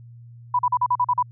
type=tone bursts; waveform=sine; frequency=987.8 Hz; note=B5; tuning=in tune; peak=-16 dBFS; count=8; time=0.54-1.227 s; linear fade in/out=5 ms; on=50 ms; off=41 ms; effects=added 118 Hz sine -41 dBFS peak until 1.31 s